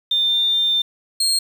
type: tone pair in turn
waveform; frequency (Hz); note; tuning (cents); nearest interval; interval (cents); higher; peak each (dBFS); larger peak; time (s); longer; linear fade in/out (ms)
sine / 30% pulse; 3599 / 4233; A7 / C8; +38 / +19; minor third; 281; second; -15 / -13; second; 0.11-0.82 / 1.2-1.39; first; 5
effects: 7-bit